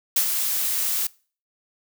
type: noise with ADSR envelope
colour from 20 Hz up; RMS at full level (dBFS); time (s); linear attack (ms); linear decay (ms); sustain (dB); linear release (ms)
blue; -18; 0.16-1.07; 5; 78; -6; 4
effects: noise-tail reverb RT60 0.4 s tail -23 dB re dry